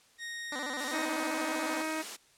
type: tone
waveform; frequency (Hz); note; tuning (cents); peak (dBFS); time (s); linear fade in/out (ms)
sawtooth; 1864.7; A#6; 0; -34; 0.18-1.08; 50
type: tone with vibrato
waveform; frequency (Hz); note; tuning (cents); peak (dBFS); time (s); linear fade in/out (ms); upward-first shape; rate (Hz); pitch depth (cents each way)
10% pulse; 272.8; C#4; -28; -28; 0.52-1.82; 2; square; 14; 130
type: high-pass noise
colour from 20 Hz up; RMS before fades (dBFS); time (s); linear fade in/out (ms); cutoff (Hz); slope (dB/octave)
white; -40; 0.78-2.17; 20; 190; 96
type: harmonic tone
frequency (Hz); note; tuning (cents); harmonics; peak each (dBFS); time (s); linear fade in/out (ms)
315; D#4; +21; 1 / 2 / 3 / 4 / 5 / 6 / 7 / 8; -36 / -39 / -41 / -42 / -43 / -44 / -44 / -45; 0.92-2.03; 20
effects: white hiss -63 dBFS RMS until 2.37 s + low-pass 9000 Hz 12 dB/octave